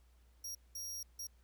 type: tone bursts at uneven times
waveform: sawtooth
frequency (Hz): 5640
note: F8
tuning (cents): +16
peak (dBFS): -39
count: 3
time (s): 0.44-0.55 / 0.75-1.03 / 1.19-1.27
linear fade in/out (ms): 5
effects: added 60 Hz sine -63 dBFS peak until 1.43 s + pink hiss -75 dBFS RMS until 1.43 s